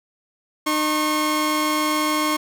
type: tone pair together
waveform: sawtooth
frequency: 304.5 / 1085.1 Hz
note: D#4 / C#6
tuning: -37 / -37 cents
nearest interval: octave + minor seventh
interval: 2200 cents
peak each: -18 dBFS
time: 0.66-2.37 s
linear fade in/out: 10 ms
effects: none